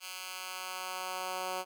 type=tone with high-pass filter sweep; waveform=10% pulse; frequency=185 Hz; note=F#3; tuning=in tune; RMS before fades=-39 dBFS; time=0-1.65 s; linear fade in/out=50 ms; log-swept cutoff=2400 to 520 Hz; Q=0.81; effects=none